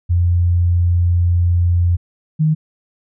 sine tone pair in turn, 87.31 / 155.57 Hz, F2 / D#3, 0 / 0 cents, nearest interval minor seventh, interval 1000 cents, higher second, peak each -11 dBFS, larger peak neither, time 0.09-1.97 / 2.39-2.55 s, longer first, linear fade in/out 20 ms, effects none

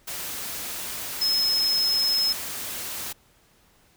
sine tone in noise, 5170 Hz, E8, 34 cents flat, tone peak -20 dBFS, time 1.21-2.33 s, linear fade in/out 10 ms, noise white, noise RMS -33 dBFS, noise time 0.07-3.13 s, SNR +10 dB, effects pink hiss -60 dBFS RMS until 3.96 s

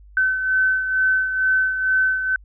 sine beating tone pair, 1524 / 1526.2 Hz, G6 / G6, -49 / -47 cents, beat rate 2.2 Hz, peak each -17 / -25 dBFS, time 0.17-2.36 s, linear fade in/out 2 ms, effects added 50 Hz sine -43 dBFS peak until 2.44 s

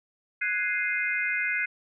sine chord, Ab dominant seventh, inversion third, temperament equal, 1480 / 1661.2 / 2093 / 2489 Hz, Gb6 / Ab6 / C7 / Eb7, 0 / 0 / 0 / 0 cents, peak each -31 / -33 / -28 / -32 dBFS, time 0.41-1.66 s, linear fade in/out 10 ms, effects none

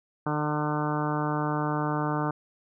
harmonic tone, 150 Hz, D3, 37 cents sharp, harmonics 1 / 2 / 3 / 4 / 5 / 6 / 7 / 8 / 9 / 10, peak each -30 / -31 / -36 / -37 / -36 / -34 / -37 / -35 / -40 / -40 dBFS, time 0.26-2.31 s, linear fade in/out 5 ms, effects none

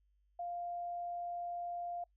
sine tone, 698.5 Hz, F5, in tune, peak -38 dBFS, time 0.39-2.04 s, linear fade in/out 5 ms, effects noise-tail reverb RT60 0.1 s tail -25 dB re dry + added 50 Hz sine -70 dBFS peak until 2.16 s

